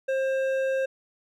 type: tone with hard clipping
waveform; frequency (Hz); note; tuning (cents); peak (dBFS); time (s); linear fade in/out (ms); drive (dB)
sine; 532; C5; +29; -25; 0.08-0.86; 10; 9
effects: none

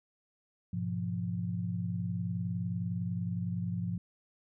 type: chord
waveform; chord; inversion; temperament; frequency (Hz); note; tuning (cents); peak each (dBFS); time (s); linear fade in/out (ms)
sine; F diminished; first; equal; 103.83 / 123.47 / 174.61; Ab2 / Cb3 / F3; 0 / 0 / 0; -36 / -39 / -34; 0.73-3.98; 5
effects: none

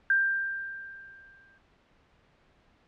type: tone with exponential decay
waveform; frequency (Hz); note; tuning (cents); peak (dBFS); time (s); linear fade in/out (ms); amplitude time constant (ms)
sine; 1584; G6; +18; -19; 0.1-1.58; 2; 320
effects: pink hiss -64 dBFS RMS until 2.87 s + low-pass 3000 Hz 12 dB/octave

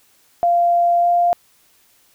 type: tone with pitch glide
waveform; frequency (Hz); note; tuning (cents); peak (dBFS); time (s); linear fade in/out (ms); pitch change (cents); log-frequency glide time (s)
sine; 693 to 697.8; F5 to F5; -14 to -2; -12; 0.43-1.33; 0; +12; 1.01-1.06
effects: white hiss -56 dBFS RMS until 2.14 s

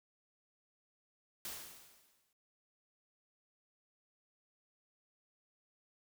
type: noise with exponential decay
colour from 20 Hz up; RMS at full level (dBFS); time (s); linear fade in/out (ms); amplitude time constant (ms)
white; -42; 1.45-2.33; 2; 190
effects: none

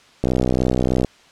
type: click train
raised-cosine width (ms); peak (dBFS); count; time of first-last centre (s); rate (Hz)
2; -5; 52; 0.24-1.047; 63.2
effects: white hiss -50 dBFS RMS until 1.31 s + low-pass 5000 Hz 12 dB/octave

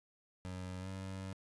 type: tone with pitch glide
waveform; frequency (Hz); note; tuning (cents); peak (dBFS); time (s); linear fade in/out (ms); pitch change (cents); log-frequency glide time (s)
25% pulse; 92 to 95.35; F#2 to G2; -9 to -47; -38; 0.45-1.33; 0; +62; 0.79-0.88
effects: resampled to 24000 Hz + 13-bit

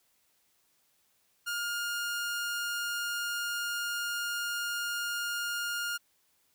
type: tone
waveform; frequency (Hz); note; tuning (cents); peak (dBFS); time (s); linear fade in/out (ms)
sawtooth; 1415; F6; +22; -28; 1.46-5.98; 20
effects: white hiss -71 dBFS RMS until 6.54 s

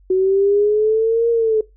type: linear two-way sweep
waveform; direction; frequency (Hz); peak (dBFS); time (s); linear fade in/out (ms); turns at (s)
sine; up then down; 370 to 468.4 to 429.6; -12; 0.1-1.61; 5; 1.3
effects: noise-tail reverb RT60 0.2 s tail -20 dB re dry + added 47 Hz sine -47 dBFS peak until 1.76 s

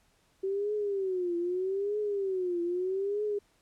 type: tone with vibrato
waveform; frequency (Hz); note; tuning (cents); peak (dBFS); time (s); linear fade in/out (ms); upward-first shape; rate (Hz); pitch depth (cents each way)
sine; 380.7; F#4; +49; -28; 0.43-3.39; 10; triangle; 0.8; 190
effects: pink hiss -68 dBFS RMS until 3.61 s + low-pass 11000 Hz 12 dB/octave

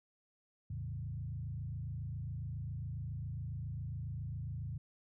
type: tone with frequency modulation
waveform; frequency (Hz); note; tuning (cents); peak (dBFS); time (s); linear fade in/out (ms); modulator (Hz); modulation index
sine; 112.3; A2; +36; -38; 0.7-4.78; 5; 27.3; 1.4
effects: none

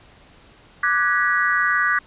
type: chord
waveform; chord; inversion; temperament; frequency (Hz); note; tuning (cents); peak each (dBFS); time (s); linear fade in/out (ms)
sine; G# half-diminished seventh; second; equal with one note detuned; 1174.7 / 1480 / 1661.2 / 1934.9; D6 / F#6 / G#6 / B6; 0 / 0 / 0 / -36; -22; 0.83-1.99; 5
effects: pink hiss -50 dBFS RMS until 2.06 s + resampled to 8000 Hz

